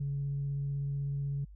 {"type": "tone with vibrato", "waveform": "sine", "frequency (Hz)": 140.4, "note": "C#3", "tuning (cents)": 22, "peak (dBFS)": -30, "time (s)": [0, 1.45], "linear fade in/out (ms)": 10, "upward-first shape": "sine", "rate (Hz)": 16, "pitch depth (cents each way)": 9, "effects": ["tanh soft clip ceiling -27 dBFS", "added 50 Hz sine -48 dBFS peak until 1.55 s"]}